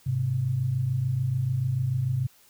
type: tone pair together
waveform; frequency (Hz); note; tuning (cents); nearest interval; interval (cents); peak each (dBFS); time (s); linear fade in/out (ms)
sine; 103.34 / 130.2; G#2 / C3; -8 / -8; major third; 400; -30 / -24; 0.06-2.27; 10
effects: white hiss -58 dBFS RMS until 2.49 s